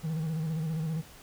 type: tone with vibrato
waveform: triangle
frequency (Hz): 159.2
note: D#3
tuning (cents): +40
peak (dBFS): -27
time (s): 0.03-1.02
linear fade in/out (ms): 20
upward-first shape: square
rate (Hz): 15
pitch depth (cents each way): 53
effects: pink hiss -52 dBFS RMS until 1.22 s